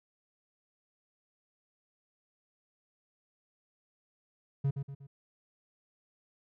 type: tone with echo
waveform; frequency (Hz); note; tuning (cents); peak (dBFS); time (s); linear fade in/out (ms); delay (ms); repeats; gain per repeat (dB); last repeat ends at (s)
triangle; 138.59; C#3; 0; -24; 4.64-4.71; 10; 120; 3; -7; 5.07
effects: none